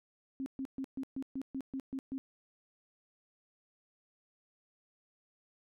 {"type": "tone bursts", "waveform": "sine", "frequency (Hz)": 267.1, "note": "C4", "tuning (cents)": 36, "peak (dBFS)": -35, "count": 10, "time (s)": [0.4, 2.18], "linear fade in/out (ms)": 0, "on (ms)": 61, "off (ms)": 130, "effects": []}